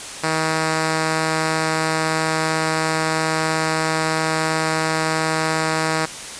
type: tone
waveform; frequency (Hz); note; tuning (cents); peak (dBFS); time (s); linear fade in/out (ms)
5% pulse; 159; D#3; +38; -7; 0.23-6.06; 10
effects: white hiss -32 dBFS RMS until 6.39 s + resampled to 22050 Hz